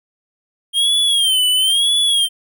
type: tone with vibrato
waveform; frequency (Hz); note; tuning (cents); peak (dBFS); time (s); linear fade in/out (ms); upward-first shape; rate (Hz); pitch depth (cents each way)
square; 3196; G7; +33; -13; 0.73-2.29; 50; sine; 1; 120
effects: none